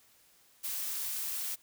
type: noise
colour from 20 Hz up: blue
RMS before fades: -36 dBFS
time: 0.63-1.56 s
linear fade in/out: 20 ms
effects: white hiss -64 dBFS RMS until 1.62 s